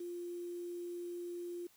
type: tone with quantisation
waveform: sine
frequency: 349.2 Hz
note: F4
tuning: in tune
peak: -40 dBFS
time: 0-1.67 s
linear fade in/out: 5 ms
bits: 10
effects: white hiss -67 dBFS RMS until 1.76 s